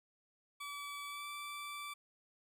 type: tone with pitch glide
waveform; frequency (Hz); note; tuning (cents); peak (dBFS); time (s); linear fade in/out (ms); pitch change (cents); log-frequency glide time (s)
20% pulse; 1148 to 1164.7; D6 to D6; -40 to -15; -38; 0.6-1.94; 10; +25; 1.06-1.27
effects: none